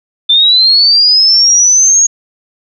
sine linear sweep, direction up, 3535 to 6645 Hz, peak -4 dBFS, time 0.29-2.07 s, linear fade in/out 10 ms, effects none

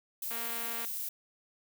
violet noise, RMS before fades -37 dBFS, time 0.22-1.09 s, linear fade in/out 5 ms
click train, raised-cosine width 0.3 ms, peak -26 dBFS, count 126, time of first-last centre 0.31-0.849 s, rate 232 Hz
effects high-pass 200 Hz 12 dB/octave

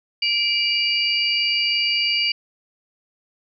sine tone cluster, 2343 / 2869 / 4603 / 4814 Hz, D7 / F7 / D8 / D8, -5 / +46 / -36 / +42 cents, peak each -23 / -22 / -25 / -25 dBFS, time 0.22-2.32 s, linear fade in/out 5 ms, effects none

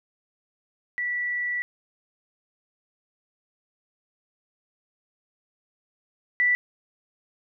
sine tone pair in turn, 1956 / 1968.5 Hz, B6 / B6, -17 / -6 cents, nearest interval unison, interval 11 cents, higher second, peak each -25 / -18 dBFS, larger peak second, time 0.98-1.62 / 6.4-6.55 s, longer first, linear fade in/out 0 ms, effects none

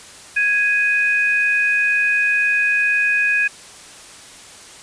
sine tone pair together, 1658 / 2496 Hz, G#6 / D#7, -3 / +5 cents, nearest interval perfect fifth, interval 708 cents, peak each -17 dBFS, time 0.36-3.48 s, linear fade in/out 10 ms, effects white hiss -40 dBFS RMS until 4.82 s + resampled to 22050 Hz

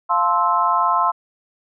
sine chord, F major seventh, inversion none, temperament just, 698.5 / 873.1 / 1047.7 / 1309.6 Hz, F5 / A5 / C6 / E6, 0 / -14 / +2 / -12 cents, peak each -23 / -23 / -17 / -21 dBFS, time 0.09-1.12 s, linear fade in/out 20 ms, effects none

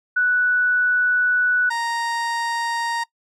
sine / 30% pulse tone pair in turn, 1480 / 932.3 Hz, F#6 / A#5, 0 / 0 cents, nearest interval minor sixth, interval 800 cents, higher first, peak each -15 / -19 dBFS, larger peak first, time 0.16-1.7 / 1.7-3.04 s, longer first, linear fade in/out 10 ms, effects noise-tail reverb RT60 0.1 s tail -22 dB re dry + low-pass 8000 Hz 12 dB/octave

